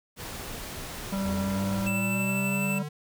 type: noise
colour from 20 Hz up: pink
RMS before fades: -38 dBFS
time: 0.16-1.91 s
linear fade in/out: 50 ms
type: harmonic tone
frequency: 195 Hz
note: G3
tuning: 9 cents flat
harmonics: 1 / 3 / 5 / 7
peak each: -27 / -37 / -41 / -44 dBFS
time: 1.12-2.83 s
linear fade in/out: 10 ms
type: linear sweep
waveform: square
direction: up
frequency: 82.41 to 150.8 Hz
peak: -34 dBFS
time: 1.25-2.89 s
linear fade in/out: 10 ms
type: tone with tremolo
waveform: square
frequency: 2653 Hz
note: E7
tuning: 10 cents sharp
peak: -29 dBFS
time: 1.86-2.79 s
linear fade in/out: 10 ms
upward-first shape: triangle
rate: 12 Hz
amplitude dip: 30%
effects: none